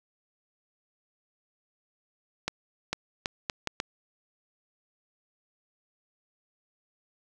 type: accelerating click train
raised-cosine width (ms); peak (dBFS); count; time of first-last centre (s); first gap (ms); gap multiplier
0.2; -11; 6; 2.48-3.801; 450; 0.73
effects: none